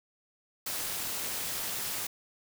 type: noise with amplitude modulation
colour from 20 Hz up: white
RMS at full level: -32 dBFS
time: 0.66-2.07 s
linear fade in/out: 5 ms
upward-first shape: sine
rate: 231 Hz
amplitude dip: 60%
effects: none